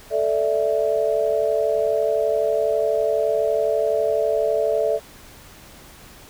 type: chord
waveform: sine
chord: A suspended fourth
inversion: none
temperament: equal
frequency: 440 / 587.3 / 659.3 Hz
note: A4 / D5 / E5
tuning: 0 / 0 / 0 cents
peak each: -22 dBFS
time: 0.1-5 s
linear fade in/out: 50 ms
effects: pink hiss -45 dBFS RMS until 6.29 s